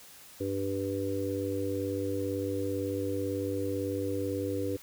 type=harmonic tone; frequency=98 Hz; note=G2; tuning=in tune; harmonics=1 / 3 / 4 / 5; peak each=-37 / -34 / -36 / -34 dBFS; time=0.4-4.77 s; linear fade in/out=10 ms; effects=white hiss -52 dBFS RMS until 4.82 s